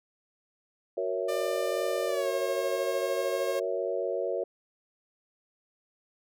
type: chord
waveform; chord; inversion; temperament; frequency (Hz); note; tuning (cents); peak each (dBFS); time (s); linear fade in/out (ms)
sine; F# dominant seventh; none; equal; 370 / 466.2 / 554.4 / 659.3; F#4 / A#4 / C#5 / E5; 0 / 0 / 0 / 0; -34 / -33 / -32 / -35; 0.97-4.44; 5
type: tone with pitch glide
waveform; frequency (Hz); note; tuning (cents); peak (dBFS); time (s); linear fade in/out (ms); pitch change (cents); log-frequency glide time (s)
sawtooth; 597 to 541.2; D5 to C#5; +28 to -42; -29; 1.28-3.6; 10; -170; 2.07-2.29
effects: none